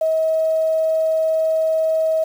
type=tone with quantisation; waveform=sine; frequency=639 Hz; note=D#5; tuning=46 cents sharp; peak=-15 dBFS; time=0.01-2.24 s; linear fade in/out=5 ms; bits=7; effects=none